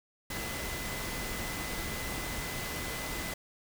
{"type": "tone in noise", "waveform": "sine", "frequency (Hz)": 2019, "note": "B6", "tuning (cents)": 38, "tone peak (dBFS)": -43, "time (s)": [0.3, 3.34], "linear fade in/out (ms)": 5, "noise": "pink", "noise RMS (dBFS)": -37, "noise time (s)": [0.3, 3.34], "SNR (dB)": -9, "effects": []}